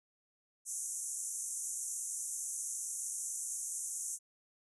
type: band-pass noise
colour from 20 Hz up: pink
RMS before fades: -40 dBFS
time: 0.65-4.19 s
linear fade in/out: 50 ms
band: 6100 to 11000 Hz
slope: 96 dB/octave
effects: none